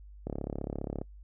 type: click train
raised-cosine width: 2 ms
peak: -21 dBFS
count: 27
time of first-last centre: 0.27-1.015 s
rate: 34.9 Hz
effects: noise-tail reverb RT60 0.1 s tail -26 dB re dry + added 50 Hz sine -47 dBFS peak until 1.23 s